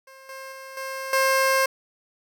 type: tone with level steps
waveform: 15% pulse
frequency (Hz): 532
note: C5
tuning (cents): +29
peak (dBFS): -39 / -30 / -32 / -24 / -12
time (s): 0.07-1.66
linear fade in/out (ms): 5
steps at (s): 0.29 / 0.52 / 0.77 / 1.13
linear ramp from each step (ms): 2
effects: none